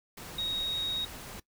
sine tone in noise, 3771 Hz, A#7, 19 cents sharp, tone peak -30 dBFS, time 0.38-1.05 s, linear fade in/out 5 ms, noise pink, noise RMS -44 dBFS, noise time 0.17-1.4 s, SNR +11 dB, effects noise-tail reverb RT60 0.1 s tail -19 dB re dry

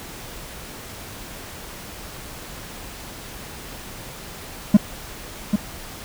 triangle tone with echo, 207 Hz, G#3, 5 cents flat, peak -4 dBFS, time 4.74-4.77 s, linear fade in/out 5 ms, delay 790 ms, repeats 1, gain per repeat -8 dB, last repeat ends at 5.56 s, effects pink hiss -37 dBFS RMS until 6.04 s

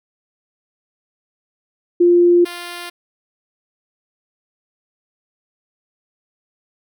sine / 5% pulse tone pair in turn, 349.2 / 349.2 Hz, F4 / F4, 0 / 0 cents, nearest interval unison, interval 0 cents, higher neither, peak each -8 / -17 dBFS, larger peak first, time 2-2.45 / 2.45-2.9 s, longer neither, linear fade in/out 10 ms, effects none

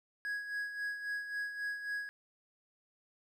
triangle tone with tremolo, 1661.2 Hz, G#6, in tune, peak -32 dBFS, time 0.25-2.09 s, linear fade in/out 0 ms, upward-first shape sine, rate 3.7 Hz, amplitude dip 60%, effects none

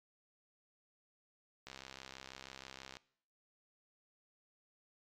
click train, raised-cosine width 0.2 ms, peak -30 dBFS, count 87, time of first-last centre 1.67-2.969 s, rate 66.2 Hz, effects noise-tail reverb RT60 0.6 s tail -21 dB re dry + MP3 96 kbps

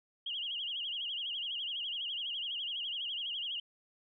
sine tone with vibrato, 3051 Hz, G7, 48 cents flat, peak -35 dBFS, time 0.26-3.6 s, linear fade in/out 5 ms, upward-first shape sine, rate 12 Hz, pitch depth 150 cents each way, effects none

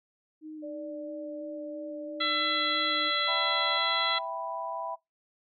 sine tone with vibrato, 307.8 Hz, D#4, 19 cents flat, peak -39 dBFS, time 0.41-3.12 s, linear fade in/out 50 ms, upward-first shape square, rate 3 Hz, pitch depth 14 cents each way
sine tone, 587.3 Hz, D5, in tune, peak -37 dBFS, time 0.62-3.79 s, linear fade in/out 20 ms
harmonic tone, 670 Hz, E5, 28 cents sharp, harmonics 2 / 3 / 4 / 5 / 6, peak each -31 / -32 / -41 / -31 / -32 dBFS, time 2.2-4.19 s, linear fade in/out 10 ms
sine chord, E minor, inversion none, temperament equal, 659.3 / 784 / 987.8 Hz, E5 / G5 / B5, 0 / 0 / 0 cents, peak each -36 / -39 / -35 dBFS, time 3.27-4.96 s, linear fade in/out 20 ms
effects noise-tail reverb RT60 0.2 s tail -24 dB re dry

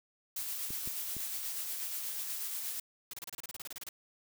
blue noise with tremolo, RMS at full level -37 dBFS, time 0.36-2.8 s, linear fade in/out 5 ms, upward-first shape sine, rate 8.3 Hz, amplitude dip 30%
clicks, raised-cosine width 3 ms, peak -32 dBFS, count 3, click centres 0.706 / 0.875 / 1.167 s
white noise bursts, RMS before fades -43 dBFS, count 15, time 3.11-3.89 s, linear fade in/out 2 ms, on 24 ms, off 30 ms
effects none

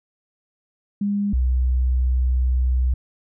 sine tone pair in turn, 202.8 / 63.11 Hz, G#3 / B1, -41 / +38 cents, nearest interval octave + minor sixth, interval 2021 cents, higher first, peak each -19 / -16 dBFS, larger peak second, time 1.01-1.33 / 1.33-2.94 s, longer second, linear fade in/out 5 ms, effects none

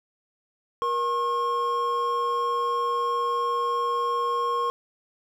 triangle tone pair together, 474.9 / 1079.7 Hz, A#4 / C#6, +32 / -46 cents, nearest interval octave + major second, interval 1422 cents, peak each -27 / -22 dBFS, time 0.82-4.7 s, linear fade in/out 0 ms, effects none

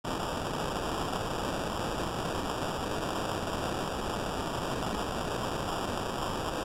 blue noise with sample-and-hold, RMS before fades -33 dBFS, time 0.04-6.64 s, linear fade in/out 10 ms, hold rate 2100 Hz, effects low-pass 10000 Hz 12 dB/octave

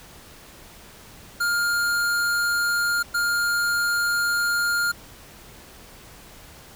square tone bursts at uneven times, 1408 Hz, F6, 14 cents sharp, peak -21 dBFS, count 2, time 1.4-3.03 / 3.14-4.92 s, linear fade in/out 10 ms, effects pink hiss -46 dBFS RMS until 6.75 s

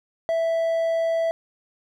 triangle tone, 659.3 Hz, E5, in tune, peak -18 dBFS, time 0.29-1.31 s, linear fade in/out 0 ms, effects none

